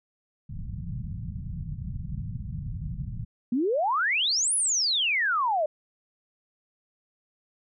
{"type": "low-pass noise", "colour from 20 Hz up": "white", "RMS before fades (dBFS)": -34, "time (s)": [0.49, 3.25], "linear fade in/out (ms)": 10, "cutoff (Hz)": 180, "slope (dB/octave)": 48}
{"type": "exponential two-way sweep", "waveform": "sine", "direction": "up then down", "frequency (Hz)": [227.8, 10550, 584], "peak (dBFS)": -22, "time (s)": [3.52, 5.66], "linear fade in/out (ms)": 5, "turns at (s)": 4.55}
{"effects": []}